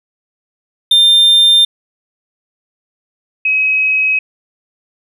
triangle / sine tone pair in turn, 3600 / 2546 Hz, A7 / D#7, +39 / +39 cents, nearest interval tritone, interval 600 cents, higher first, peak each -4 / -10 dBFS, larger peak first, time 0.91-1.65 / 3.45-4.19 s, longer neither, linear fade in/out 5 ms, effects none

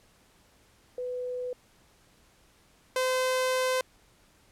sine / sawtooth tone pair in turn, 498.2 / 513.7 Hz, B4 / C5, +15 / -32 cents, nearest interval minor second, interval 53 cents, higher second, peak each -31 / -21 dBFS, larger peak second, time 0.98-1.53 / 2.96-3.81 s, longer second, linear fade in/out 2 ms, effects pink hiss -62 dBFS RMS until 4.51 s + low-pass 12000 Hz 12 dB/octave

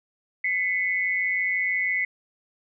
sine tone pair together, 2011 / 2197 Hz, B6 / C#7, +31 / -16 cents, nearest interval major second, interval 153 cents, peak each -24 / -26 dBFS, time 0.44-2.05 s, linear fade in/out 5 ms, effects none

